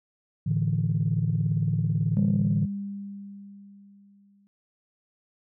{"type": "chord", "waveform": "sine", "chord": "A suspended fourth", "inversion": "none", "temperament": "equal", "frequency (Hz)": [110, 146.83, 164.81], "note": ["A2", "D3", "E3"], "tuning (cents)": [0, 0, 0], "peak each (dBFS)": -26, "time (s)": [0.46, 2.66], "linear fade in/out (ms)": 10}
{"type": "tone with exponential decay", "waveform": "sine", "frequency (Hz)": 199.9, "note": "G3", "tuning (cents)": 34, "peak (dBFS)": -19, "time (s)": [2.17, 4.47], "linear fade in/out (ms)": 0, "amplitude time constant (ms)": 500}
{"effects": ["tanh soft clip ceiling -14 dBFS"]}